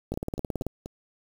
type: two click trains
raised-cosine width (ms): 2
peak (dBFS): -23 / -16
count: 4 / 11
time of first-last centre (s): 0.14-0.859 / 0.12-0.666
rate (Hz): 4.17 / 18.3
effects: 7-bit